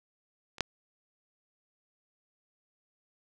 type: clicks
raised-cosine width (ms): 0.2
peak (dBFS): -29 / -9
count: 2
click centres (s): 0.583 / 0.607
effects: none